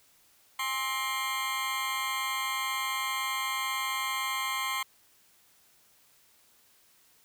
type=tone with amplitude modulation; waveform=20% pulse; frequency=1057 Hz; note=C6; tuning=17 cents sharp; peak=-21 dBFS; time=0.59-4.83 s; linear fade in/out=5 ms; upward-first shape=sine; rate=242 Hz; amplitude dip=80%; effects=white hiss -63 dBFS RMS until 7.24 s